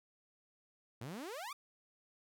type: exponential sweep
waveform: sawtooth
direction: up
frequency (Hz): 106.9 to 1234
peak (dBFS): -39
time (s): 1.01-1.53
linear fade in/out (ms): 5
effects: none